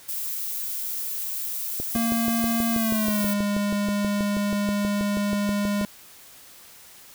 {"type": "noise", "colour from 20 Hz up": "violet", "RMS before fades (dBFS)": -30, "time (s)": [0.08, 3.34], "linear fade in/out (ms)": 10}
{"type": "click train", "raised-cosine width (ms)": 2, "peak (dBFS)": -18, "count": 26, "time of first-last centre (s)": [1.8, 5.813], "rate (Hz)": 6.23}
{"type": "tone with pitch glide", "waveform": "square", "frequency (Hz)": [230.4, 204.1], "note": ["A#3", "G#3"], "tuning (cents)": [-20, -30], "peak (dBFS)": -23, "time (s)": [1.95, 5.85], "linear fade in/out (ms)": 0, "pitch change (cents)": -210, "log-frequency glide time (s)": [2.72, 3.27]}
{"effects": ["white hiss -48 dBFS RMS until 7.14 s"]}